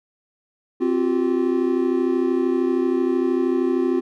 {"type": "chord", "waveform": "triangle", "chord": "C suspended fourth", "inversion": "none", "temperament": "equal with one note detuned", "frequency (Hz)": [261.6, 349.2, 382.2], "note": ["C4", "F4", "G4"], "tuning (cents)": [0, 0, -44], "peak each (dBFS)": [-20, -19, -22], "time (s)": [0.8, 4.01], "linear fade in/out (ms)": 20, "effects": []}